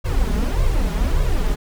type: noise with flanger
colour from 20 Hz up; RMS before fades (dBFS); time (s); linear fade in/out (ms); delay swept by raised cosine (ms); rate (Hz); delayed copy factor
brown; -18; 0.04-1.56; 20; 1.8 to 4.9; 1.7; +0.95
effects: none